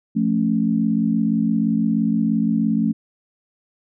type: chord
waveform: sine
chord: F augmented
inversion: none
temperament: equal with one note detuned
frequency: 173.91 / 220 / 277.2 Hz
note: F3 / A3 / C#4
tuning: -7 / 0 / 0 cents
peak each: -23 / -18 / -23 dBFS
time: 0.15-2.93 s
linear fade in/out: 20 ms
effects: none